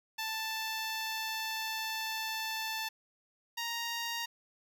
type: tone pair in turn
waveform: 10% pulse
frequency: 882 / 934.4 Hz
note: A5 / A#5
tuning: +4 / +4 cents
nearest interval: minor second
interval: 100 cents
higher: second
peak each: -26 dBFS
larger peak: neither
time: 0.18-2.89 / 3.57-4.26 s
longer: first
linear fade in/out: 10 ms
effects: none